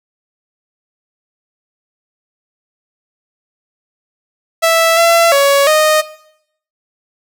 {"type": "tone with pitch steps", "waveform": "sawtooth", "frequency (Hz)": [659, 674, 560, 618], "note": ["E5", "E5", "C#5", "D#5"], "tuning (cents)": [-1, 38, 18, -12], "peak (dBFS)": -4, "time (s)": [4.62, 6.02], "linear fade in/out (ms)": 20, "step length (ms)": 350, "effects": ["noise-tail reverb RT60 0.7 s tail -17 dB re dry"]}